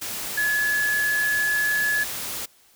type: tone in noise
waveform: sine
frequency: 1703 Hz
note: G#6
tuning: 43 cents sharp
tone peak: -20 dBFS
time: 0.37-2.04 s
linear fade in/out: 10 ms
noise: white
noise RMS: -31 dBFS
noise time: 0.01-2.46 s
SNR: +8 dB
effects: white hiss -57 dBFS RMS until 2.75 s